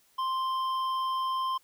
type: tone with hard clipping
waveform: sine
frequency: 1046.5 Hz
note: C6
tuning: in tune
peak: -29 dBFS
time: 0.18-1.58 s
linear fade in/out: 10 ms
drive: 7 dB
effects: white hiss -65 dBFS RMS until 1.63 s